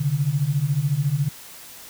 sine beating tone pair, 133.7 / 147.7 Hz, C3 / D3, +38 / +10 cents, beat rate 14 Hz, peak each -23 / -21 dBFS, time 0-1.29 s, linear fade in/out 10 ms, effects white hiss -42 dBFS RMS until 1.89 s

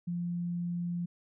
sine tone, 173.8 Hz, F3, 8 cents flat, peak -31 dBFS, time 0.07-1.06 s, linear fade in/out 10 ms, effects none

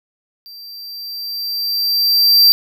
square tone with level ramp, 4699 Hz, D8, in tune, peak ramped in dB -35 to -6 dBFS, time 0.46-2.52 s, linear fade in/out 0 ms, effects none

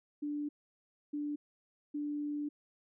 sine tone bursts at uneven times, 293.7 Hz, D4, in tune, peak -34 dBFS, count 3, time 0.22-0.49 / 1.13-1.36 / 1.94-2.49 s, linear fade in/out 10 ms, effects none

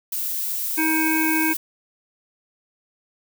violet noise, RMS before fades -26 dBFS, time 0.12-1.57 s, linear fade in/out 5 ms
harmonic tone, 316.8 Hz, D#4, 31 cents sharp, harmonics 1 / 3 / 5 / 7 / 8, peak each -21 / -28 / -27 / -27 / -30 dBFS, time 0.77-1.54 s, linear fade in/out 20 ms
effects none

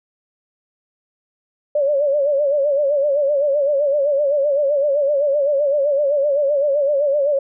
sine tone with vibrato, 571 Hz, D5, 49 cents flat, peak -14 dBFS, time 1.75-7.39 s, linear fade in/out 5 ms, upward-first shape sine, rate 7.8 Hz, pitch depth 88 cents each way, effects none

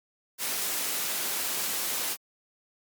white noise, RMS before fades -30 dBFS, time 0.38-2.17 s, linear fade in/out 50 ms, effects high-pass 200 Hz 12 dB/octave + MP3 96 kbps

